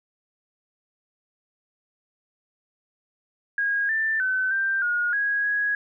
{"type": "tone with pitch steps", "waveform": "sine", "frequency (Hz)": [1637, 1777, 1520, 1575, 1437, 1650, 1663], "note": ["G#6", "A6", "F#6", "G6", "F6", "G#6", "G#6"], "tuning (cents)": [-25, 17, 46, 8, 49, -12, 2], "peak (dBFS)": -21, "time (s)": [3.58, 5.75], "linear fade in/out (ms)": 2, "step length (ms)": 310, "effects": []}